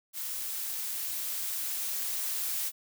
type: noise with level ramp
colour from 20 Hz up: blue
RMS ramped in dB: -36 to -32 dBFS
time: 0.13-2.72 s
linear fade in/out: 50 ms
effects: none